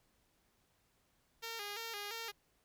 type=tone with vibrato; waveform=5% pulse; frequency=432.9 Hz; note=A4; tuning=28 cents flat; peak=-30 dBFS; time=1.42-2.32 s; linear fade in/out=20 ms; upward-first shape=square; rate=2.9 Hz; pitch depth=96 cents each way; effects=pink hiss -75 dBFS RMS until 2.64 s